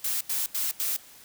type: noise bursts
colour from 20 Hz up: blue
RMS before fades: -28 dBFS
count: 4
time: 0.04-0.966 s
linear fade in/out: 5 ms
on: 170 ms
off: 82 ms
effects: white hiss -51 dBFS RMS until 1.24 s